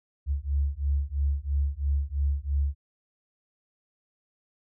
sine beating tone pair, 69.2 / 72.2 Hz, C#2 / D2, -2 / -29 cents, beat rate 3 Hz, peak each -27 dBFS, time 0.26-2.75 s, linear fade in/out 50 ms, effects none

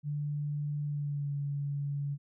sine tone with pitch glide, 146.83 to 142.49 Hz, D3 to C#3, 0 to +48 cents, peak -31 dBFS, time 0.03-2.18 s, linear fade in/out 50 ms, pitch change -52 cents, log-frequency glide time 0.84-1.33 s, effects none

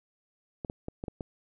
clicks, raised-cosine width 2 ms, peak -22 dBFS, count 6, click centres 0.648 / 0.699 / 0.884 / 1.039 / 1.082 / 1.208 s, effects none

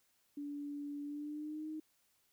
sine tone with pitch glide, 288.6 to 311.1 Hz, D4 to D#4, -30 to 0 cents, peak -40 dBFS, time 0.37-1.8 s, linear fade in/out 5 ms, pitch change +130 cents, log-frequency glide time 1.03-1.69 s, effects white hiss -75 dBFS RMS until 2.32 s

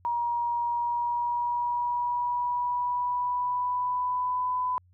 sine tone with pitch glide, 950 to 1001.8 Hz, A#5 to B5, +33 to +24 cents, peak -25 dBFS, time 0.05-4.78 s, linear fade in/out 0 ms, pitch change +91 cents, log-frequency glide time 0.65-4.57 s, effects added 90 Hz sine -57 dBFS peak until 4.93 s

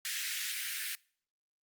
pink high-pass noise, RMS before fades -37 dBFS, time 0.05-0.95 s, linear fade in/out 0 ms, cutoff 1600 Hz, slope 48 dB/octave, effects noise-tail reverb RT60 0.5 s tail -24 dB re dry + Opus 48 kbps

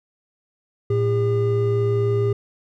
triangle tone pair together, 113.3 / 403.8 Hz, A#2 / G#4, -49 / -49 cents, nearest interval octave + minor seventh, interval 2200 cents, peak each -18 dBFS, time 0.9-2.33 s, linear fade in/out 5 ms, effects none

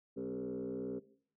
sine tone with frequency modulation, 335.6 Hz, E4, 31 cents sharp, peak -36 dBFS, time 0.16-1 s, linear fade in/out 20 ms, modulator 62 Hz, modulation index 2.3, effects noise-tail reverb RT60 0.6 s tail -18 dB re dry + tanh soft clip ceiling -33 dBFS

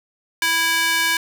square tone with high-pass filter, 329.3 Hz, E4, 2 cents flat, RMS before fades -19 dBFS, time 0.42-1.17 s, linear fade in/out 2 ms, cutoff 1700 Hz, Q 1.4, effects none

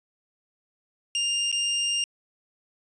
sawtooth tone with dropouts, 2804 Hz, F7, 6 cents sharp, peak -20 dBFS, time 1.15-2.04 s, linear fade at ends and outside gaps 1 ms, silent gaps 1.516-1.526 s, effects resampled to 22050 Hz

